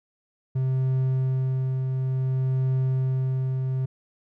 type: tone with tremolo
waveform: triangle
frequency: 130.81 Hz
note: C3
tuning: in tune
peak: -18 dBFS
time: 0.55-3.86 s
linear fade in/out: 10 ms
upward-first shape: triangle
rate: 0.57 Hz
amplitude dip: 35%
effects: none